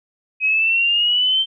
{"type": "exponential sweep", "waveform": "sine", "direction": "up", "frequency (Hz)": [2527, 3136], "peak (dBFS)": -14, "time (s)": [0.4, 1.46], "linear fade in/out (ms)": 50, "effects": []}